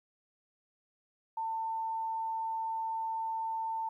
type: tone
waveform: sine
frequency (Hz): 896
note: A5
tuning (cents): +31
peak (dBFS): -32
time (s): 1.37-3.89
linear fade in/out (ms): 5
effects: 12-bit